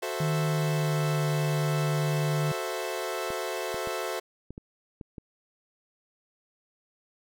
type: chord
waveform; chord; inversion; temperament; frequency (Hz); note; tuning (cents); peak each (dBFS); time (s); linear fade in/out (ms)
sawtooth; F# half-diminished seventh; none; equal; 370 / 440 / 523.3 / 659.3; F#4 / A4 / C5 / E5; 0 / 0 / 0 / 0; -32; 0.02-4.2; 10
type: tone with pitch glide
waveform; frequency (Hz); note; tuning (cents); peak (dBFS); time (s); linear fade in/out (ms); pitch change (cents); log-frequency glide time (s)
sine; 155.56 to 150; D#3 to D3; 0 to +37; -25; 0.2-2.52; 5; -63; 0.41-1.22
type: clicks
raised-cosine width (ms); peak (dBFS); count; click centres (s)
3; -27; 7; 3.304 / 3.744 / 3.873 / 4.506 / 4.579 / 5.012 / 5.182
effects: none